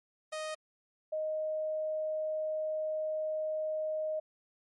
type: tone pair in turn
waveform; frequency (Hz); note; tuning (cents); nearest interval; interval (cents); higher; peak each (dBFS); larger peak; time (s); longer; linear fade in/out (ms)
sawtooth / sine; 622.3 / 622.3; D#5 / D#5; 0 / 0; unison; 0; neither; -32 / -31; second; 0.32-0.55 / 1.12-4.2; second; 10
effects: MP3 48 kbps